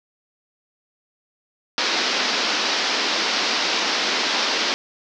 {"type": "band-pass noise", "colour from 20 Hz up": "white", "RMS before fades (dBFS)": -22, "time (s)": [1.78, 4.74], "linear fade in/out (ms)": 0, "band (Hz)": [210, 5500], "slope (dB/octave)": 48, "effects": []}